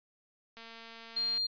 click train, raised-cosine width 0.2 ms, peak -32 dBFS, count 185, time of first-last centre 0.57-1.377 s, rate 228 Hz
sine tone, 4200 Hz, C8, 6 cents sharp, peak -29 dBFS, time 1.16-1.47 s, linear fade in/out 10 ms
effects resampled to 11025 Hz

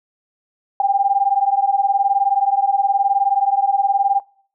sine beating tone pair, 784 / 803 Hz, G5 / G5, 0 / +41 cents, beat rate 19 Hz, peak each -17 dBFS, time 0.8-4.2 s, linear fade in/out 2 ms, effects noise-tail reverb RT60 0.5 s tail -21 dB re dry

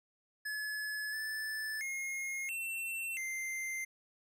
square tone with pitch steps, 1709 / 1747 / 2147 / 2698 / 2088 Hz, G#6 / A6 / C7 / E7 / C7, +49 / -13 / +44 / +40 / -4 cents, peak -37 dBFS, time 0.45-3.85 s, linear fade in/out 10 ms, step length 680 ms, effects none

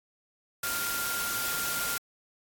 sine tone in noise, 1396.9 Hz, F6, in tune, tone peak -33 dBFS, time 0.63-1.98 s, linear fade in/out 5 ms, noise white, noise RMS -32 dBFS, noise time 0.63-1.98 s, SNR -4 dB, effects AAC 64 kbps

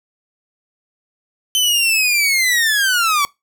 sawtooth linear sweep, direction down, 3074 to 1116 Hz, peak -10 dBFS, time 1.55-3.25 s, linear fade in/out 0 ms, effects noise-tail reverb RT60 0.2 s tail -23 dB re dry

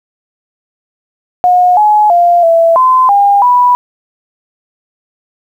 sine tone with pitch steps, 721 / 844 / 696 / 665 / 1027 / 806 / 984 Hz, F#5 / G#5 / F5 / E5 / C6 / G5 / B5, -45 / +28 / -6 / +15 / -33 / +48 / -7 cents, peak -4 dBFS, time 1.44-3.75 s, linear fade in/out 0 ms, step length 330 ms, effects 7-bit

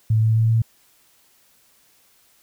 sine tone with pitch steps, 110 / 111.15 / 112.31 / 113.49 Hz, A2 / A2 / A2 / A#2, 0 / +18 / +36 / -46 cents, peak -14 dBFS, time 0.1-0.62 s, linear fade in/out 5 ms, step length 130 ms, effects white hiss -58 dBFS RMS until 2.42 s

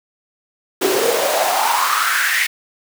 pink noise with high-pass filter sweep, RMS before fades -17 dBFS, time 0.81-2.47 s, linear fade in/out 10 ms, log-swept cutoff 350 to 2100 Hz, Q 5.6, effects none

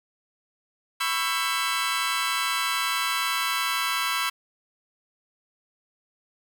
20% pulse chord, C# half-diminished seventh, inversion third, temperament just, 997.9 / 1108.7 / 1330.5 / 1596.6 Hz, B5 / C#6 / E6 / G6, +18 / 0 / +16 / +31 cents, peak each -26 / -25 / -23 / -27 dBFS, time 1-4.3 s, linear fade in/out 10 ms, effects none

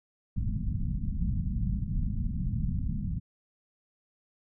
pink low-pass noise, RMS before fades -30 dBFS, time 0.36-3.2 s, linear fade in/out 10 ms, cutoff 220 Hz, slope 48 dB/octave, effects none

